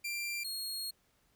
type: tone pair in turn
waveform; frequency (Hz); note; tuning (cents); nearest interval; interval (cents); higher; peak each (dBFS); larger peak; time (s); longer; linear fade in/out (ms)
sawtooth; 2370 / 4287; D7 / C8; +15 / +41; minor seventh; 1026; second; -32 / -34; first; 0.04-0.44 / 0.44-0.91; second; 10
effects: pink hiss -72 dBFS RMS until 1.35 s